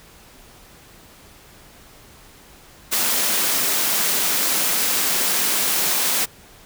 white high-pass noise, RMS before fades -20 dBFS, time 2.91-6.26 s, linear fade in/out 20 ms, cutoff 160 Hz, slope 96 dB/octave, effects pink hiss -47 dBFS RMS until 6.65 s

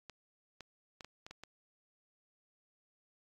clicks, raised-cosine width 0.2 ms, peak -30 dBFS, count 7, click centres 0.097 / 0.607 / 1.008 / 1.046 / 1.265 / 1.31 / 1.436 s, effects AAC 64 kbps

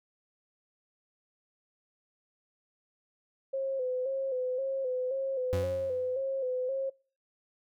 sine tone with vibrato, 522 Hz, C5, 4 cents flat, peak -29 dBFS, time 3.53-6.9 s, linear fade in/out 10 ms, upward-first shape square, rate 1.9 Hz, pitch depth 52 cents each way
40% pulse tone with exponential decay, 91.1 Hz, F#2, 26 cents flat, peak -27 dBFS, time 5.53-6.22 s, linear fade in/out 0 ms, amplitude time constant 150 ms
effects noise-tail reverb RT60 0.4 s tail -26 dB re dry

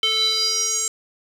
square tone with band-pass filter sweep, 440 Hz, A4, in tune, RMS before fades -21 dBFS, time 0.03-0.88 s, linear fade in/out 2 ms, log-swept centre 3200 to 7500 Hz, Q 7.3, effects 8-bit

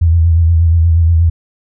sine tone with vibrato, 83 Hz, E2, 12 cents sharp, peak -6 dBFS, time 0.01-1.3 s, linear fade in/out 10 ms, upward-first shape sine, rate 8.4 Hz, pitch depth 53 cents each way, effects none

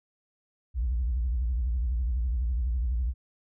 sine tone with vibrato, 60.5 Hz, B1, 35 cents flat, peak -23 dBFS, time 0.74-3.14 s, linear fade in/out 50 ms, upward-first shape sine, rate 12 Hz, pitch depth 200 cents each way, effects tanh soft clip ceiling -22 dBFS

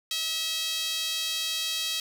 sawtooth tone with high-pass filter, 646 Hz, E5, 35 cents flat, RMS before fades -30 dBFS, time 0.11-2 s, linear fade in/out 2 ms, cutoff 3600 Hz, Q 2.6, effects none

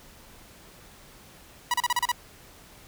sawtooth tone bursts, 973 Hz, B5, 26 cents flat, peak -18 dBFS, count 7, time 1.71-2.117 s, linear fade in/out 2 ms, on 29 ms, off 34 ms, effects pink hiss -51 dBFS RMS until 2.87 s

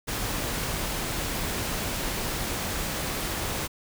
pink noise, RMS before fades -30 dBFS, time 0.07-3.68 s, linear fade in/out 20 ms, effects none

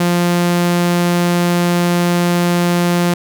sawtooth tone, 174.61 Hz, F3, in tune, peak -8 dBFS, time 0-3.14 s, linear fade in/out 5 ms, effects none

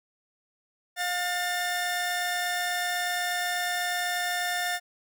sawtooth tone pair together, 712 / 1794.1 Hz, F5 / A6, +33 / +33 cents, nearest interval octave + major third, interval 1600 cents, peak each -26 / -26 dBFS, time 0.96-4.8 s, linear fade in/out 50 ms, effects none

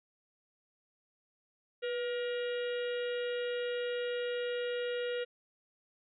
harmonic tone with a mistuned harmonic, 474.1 Hz, A#4, 29 cents sharp, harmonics 1 / 3 / 4 / 5 / 6 / 7 / 8, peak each -33 / -44 / -46 / -52 / -46 / -51 / -53 dBFS, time 1.82-5.25 s, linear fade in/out 20 ms, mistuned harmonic 1, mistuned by +53 cents, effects none

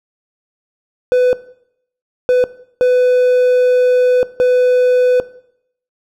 triangle tone bursts at uneven times, 500 Hz, B4, 21 cents sharp, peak -6 dBFS, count 4, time 1.12-1.33 / 2.29-2.44 / 2.81-4.23 / 4.4-5.2 s, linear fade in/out 0 ms, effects noise-tail reverb RT60 0.7 s tail -18 dB re dry

